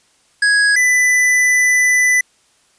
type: tone pair in turn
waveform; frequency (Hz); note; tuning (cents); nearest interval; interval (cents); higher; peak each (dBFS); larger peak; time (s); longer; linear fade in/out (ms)
square; 1661.2 / 1994.4; G#6 / B6; 0 / +16; minor third; 316; second; -11; neither; 0.42-0.76 / 0.76-2.21; second; 5
effects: white hiss -56 dBFS RMS until 2.78 s + resampled to 22050 Hz